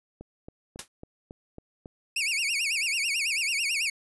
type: click train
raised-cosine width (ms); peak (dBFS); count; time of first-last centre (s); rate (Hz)
2; -28; 7; 0.21-1.858; 3.64
type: noise with exponential decay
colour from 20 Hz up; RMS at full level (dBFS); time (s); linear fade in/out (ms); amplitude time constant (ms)
white; -31; 0.79-0.88; 2; 19
type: tone with vibrato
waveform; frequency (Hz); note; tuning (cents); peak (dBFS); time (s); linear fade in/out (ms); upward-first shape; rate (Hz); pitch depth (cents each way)
sawtooth; 2489; D#7; 0; -22; 2.16-3.9; 5; sine; 9.1; 220
effects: resampled to 24000 Hz